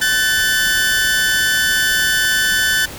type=tone pair together; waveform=sawtooth; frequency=1513.6 / 1757 Hz; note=F#6 / A6; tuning=+39 / -3 cents; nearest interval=minor third; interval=258 cents; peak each=-13 dBFS; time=0.01-2.86 s; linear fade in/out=10 ms; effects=pink hiss -32 dBFS RMS until 2.98 s